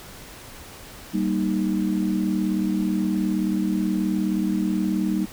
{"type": "chord", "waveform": "sine", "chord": "Eb major", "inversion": "first", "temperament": "just", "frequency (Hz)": [194.45, 233.3, 311.1], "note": ["G3", "Bb3", "Eb4"], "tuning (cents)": [-14, 2, 0], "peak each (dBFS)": [-23, -27, -25], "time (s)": [1.13, 5.26], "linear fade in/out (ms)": 20, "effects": ["pink hiss -42 dBFS RMS until 5.32 s"]}